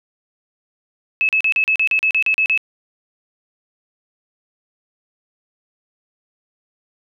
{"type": "tone bursts", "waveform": "sine", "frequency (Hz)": 2594, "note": "E7", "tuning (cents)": -28, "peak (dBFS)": -13, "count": 12, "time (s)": [1.21, 2.576], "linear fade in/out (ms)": 0, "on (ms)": 79, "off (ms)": 38, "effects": []}